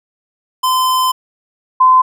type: tone pair in turn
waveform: square / sine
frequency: 1027 / 1027 Hz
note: C6 / C6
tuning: -33 / -33 cents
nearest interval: unison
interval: 0 cents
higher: neither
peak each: -12 / -5 dBFS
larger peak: second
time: 0.63-1.12 / 1.8-2.02 s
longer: first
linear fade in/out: 10 ms
effects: none